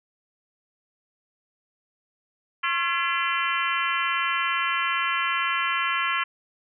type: harmonic tone with a mistuned harmonic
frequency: 339.7 Hz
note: F4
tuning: 48 cents flat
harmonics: 3 / 4 / 5 / 6 / 7 / 8 / 9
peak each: -28 / -29 / -30 / -31 / -31 / -32 / -33 dBFS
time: 2.63-6.24 s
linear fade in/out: 10 ms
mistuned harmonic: 3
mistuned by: +95 cents
effects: none